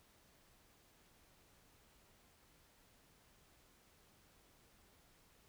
silence, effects pink hiss -69 dBFS RMS until 5.48 s

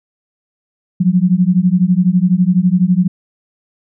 sine beating tone pair, 175.3 / 187.3 Hz, F3 / F#3, +7 / +21 cents, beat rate 12 Hz, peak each -12 dBFS, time 1-3.08 s, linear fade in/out 10 ms, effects none

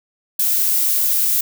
violet noise, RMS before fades -17 dBFS, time 0.39-1.41 s, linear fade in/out 5 ms, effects none

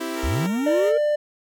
sawtooth chord, C major, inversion none, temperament equal, 261.6 / 329.6 / 392 Hz, C4 / E4 / G4, 0 / 0 / 0 cents, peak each -29 / -24 / -30 dBFS, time 0-0.47 s, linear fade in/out 10 ms
10% pulse tone with vibrato, 460 Hz, A#4, 23 cents flat, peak -24 dBFS, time 0.14-0.93 s, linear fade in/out 50 ms, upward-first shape sine, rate 18 Hz, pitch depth 14 cents each way
triangle linear sweep, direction up, 49.48 to 473.7 Hz, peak -19 dBFS, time 0.23-0.98 s, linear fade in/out 10 ms
triangle tone, 595 Hz, D5, 22 cents sharp, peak -16 dBFS, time 0.66-1.16 s, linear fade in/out 10 ms
effects none

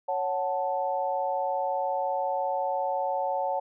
sine chord, F# minor, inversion second, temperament equal, 554.4 / 740 / 880 Hz, C#5 / F#5 / A5, 0 / 0 / 0 cents, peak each -30 dBFS, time 0.08-3.6 s, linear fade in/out 10 ms, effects none

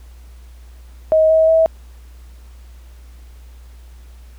sine tone with pitch steps, 632 / 639.7 / 647.5 Hz, D#5 / D#5 / E5, +27 / +48 / -31 cents, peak -9 dBFS, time 1.12-1.66 s, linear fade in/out 0 ms, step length 180 ms, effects added 60 Hz sine -37 dBFS peak until 4.38 s + pink hiss -53 dBFS RMS until 4.38 s

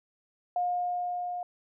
sine tone with level ramp, 713 Hz, F5, 36 cents sharp, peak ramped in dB -25 to -32 dBFS, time 0.56-1.43 s, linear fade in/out 2 ms, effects none

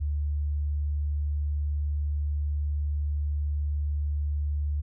sine tone, 73.42 Hz, D2, in tune, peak -25 dBFS, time 0-4.82 s, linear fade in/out 20 ms, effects none

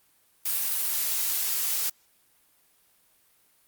blue noise, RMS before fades -27 dBFS, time 0.45-1.9 s, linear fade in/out 10 ms, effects white hiss -64 dBFS RMS until 3.67 s + Opus 32 kbps

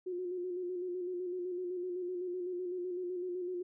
sine tone with vibrato, 360 Hz, F#4, 47 cents flat, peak -35 dBFS, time 0.06-3.63 s, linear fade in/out 10 ms, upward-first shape square, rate 7.9 Hz, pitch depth 35 cents each way, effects none

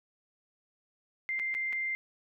sine tone with dropouts, 2093 Hz, C7, in tune, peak -30 dBFS, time 1.29-1.95 s, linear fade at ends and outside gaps 0 ms, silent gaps 1.392-1.397 / 1.542-1.549 / 1.726-1.73 s, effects none

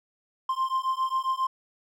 triangle beating tone pair, 1046 / 1053.4 Hz, C6 / C6, -1 / +11 cents, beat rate 7.4 Hz, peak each -26 dBFS, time 0.49-1.47 s, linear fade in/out 5 ms, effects none

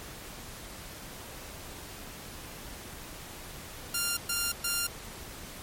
5% pulse tone bursts, 1395 Hz, F6, 2 cents flat, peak -16 dBFS, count 3, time 3.94-4.87 s, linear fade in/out 5 ms, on 230 ms, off 120 ms, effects pink hiss -44 dBFS RMS until 5.62 s + MP3 64 kbps

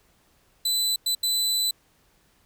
sawtooth tone bursts at uneven times, 4001 Hz, B7, 22 cents sharp, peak -19 dBFS, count 3, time 0.65-0.96 / 1.06-1.15 / 1.23-1.71 s, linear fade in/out 5 ms, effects pink hiss -63 dBFS RMS until 2.45 s

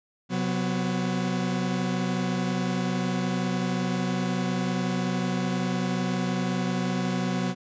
40% pulse tone cluster, 129.7 / 183.4 / 248.9 Hz, C3 / F#3 / B3, -15 / -15 / +14 cents, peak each -32 / -26 / -30 dBFS, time 0.29-7.55 s, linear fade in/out 50 ms, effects resampled to 16000 Hz

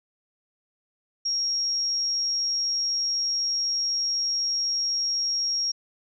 sine tone, 5588 Hz, F8, in tune, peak -23 dBFS, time 1.25-5.72 s, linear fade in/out 10 ms, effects none

